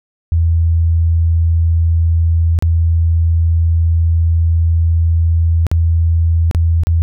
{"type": "tone with dropouts", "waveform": "sine", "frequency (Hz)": 82.8, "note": "E2", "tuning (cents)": 8, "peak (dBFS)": -9, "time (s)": [0.32, 7.02], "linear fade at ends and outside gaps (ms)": 0, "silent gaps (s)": [[2.589, 2.624], [5.667, 5.715], [6.512, 6.548], [6.835, 6.87]], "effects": []}